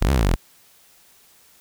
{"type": "exponential two-way sweep", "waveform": "sawtooth", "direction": "up then down", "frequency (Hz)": [32.26, 73.8, 36.78], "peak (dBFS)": -12, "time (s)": [0.01, 0.36], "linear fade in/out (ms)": 10, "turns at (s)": 0.11, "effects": ["white hiss -54 dBFS RMS until 1.6 s"]}